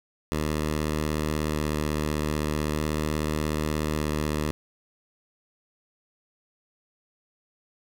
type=tone with vibrato; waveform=10% pulse; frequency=76.2 Hz; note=D#2; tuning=36 cents flat; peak=-17 dBFS; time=0.32-4.51 s; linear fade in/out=0 ms; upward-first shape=square; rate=0.41 Hz; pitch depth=9 cents each way; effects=none